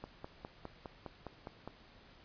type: click train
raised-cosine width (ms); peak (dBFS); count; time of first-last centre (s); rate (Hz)
1; -29; 9; 0.04-1.676; 4.89
effects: pink hiss -60 dBFS RMS until 2.24 s + resampled to 11025 Hz